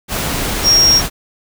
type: tone in noise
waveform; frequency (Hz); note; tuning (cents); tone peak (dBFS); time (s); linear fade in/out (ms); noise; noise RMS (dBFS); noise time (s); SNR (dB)
sine; 5588; F8; 0; -7; 0.63-1.02; 50; pink; -19; 0.08-1.1; +9
effects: none